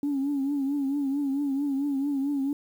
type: tone with vibrato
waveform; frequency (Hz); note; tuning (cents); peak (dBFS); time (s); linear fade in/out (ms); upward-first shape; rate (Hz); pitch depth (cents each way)
sine; 279.3; C#4; +13; -23; 0.03-2.53; 2; triangle; 4.5; 86
effects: tanh soft clip ceiling -21 dBFS + 9-bit